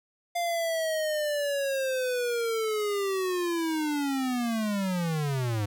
square linear sweep, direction down, 698.5 to 100 Hz, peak -27 dBFS, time 0.35-5.66 s, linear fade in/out 10 ms, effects none

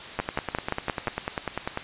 two click trains, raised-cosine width 0.5 ms, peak -12 / -10 dBFS, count 17 / 6, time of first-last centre 0.19-1.774 / 0.2-1.073 s, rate 10.1 / 5.73 Hz, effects white hiss -39 dBFS RMS until 1.83 s + resampled to 8000 Hz

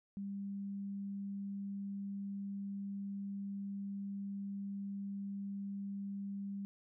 sine tone, 198.8 Hz, G3, 25 cents sharp, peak -39 dBFS, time 0.17-6.65 s, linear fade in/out 0 ms, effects none

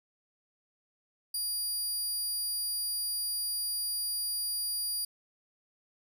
20% pulse tone, 4800 Hz, D8, 37 cents sharp, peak -25 dBFS, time 1.34-5.05 s, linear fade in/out 5 ms, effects none

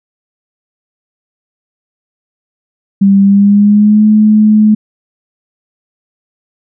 sine tone with pitch glide, 197.1 to 213.7 Hz, G3 to G#3, +10 to +50 cents, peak -3 dBFS, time 3.01-4.75 s, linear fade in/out 10 ms, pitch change +140 cents, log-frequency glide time 3.22-4.05 s, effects none

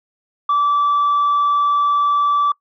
sine tone, 1159 Hz, D6, 23 cents flat, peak -11 dBFS, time 0.49-2.52 s, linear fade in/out 5 ms, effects noise-tail reverb RT60 0.1 s tail -24 dB re dry + tanh soft clip ceiling -11 dBFS

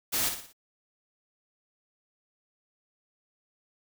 white noise with echo, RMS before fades -28 dBFS, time 0.12-0.3 s, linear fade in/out 20 ms, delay 58 ms, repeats 4, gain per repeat -7 dB, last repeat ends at 0.532 s, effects none

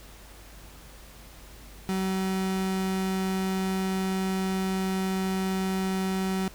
35% pulse tone, 189.5 Hz, F#3, 42 cents sharp, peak -24 dBFS, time 1.89-6.48 s, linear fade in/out 0 ms, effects added 50 Hz sine -48 dBFS peak until 6.54 s + pink hiss -50 dBFS RMS until 6.54 s

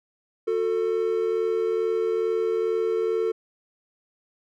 triangle tone pair together, 363.5 / 445.8 Hz, F#4 / A4, -31 / +23 cents, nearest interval major third, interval 354 cents, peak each -25 / -21 dBFS, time 0.47-3.32 s, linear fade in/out 10 ms, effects none

